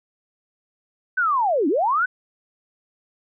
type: linear two-way sweep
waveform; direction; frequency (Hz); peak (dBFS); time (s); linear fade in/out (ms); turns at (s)
sine; down then up; 1542 to 261.6 to 1542; -17; 1.17-2.06; 10; 1.68
effects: none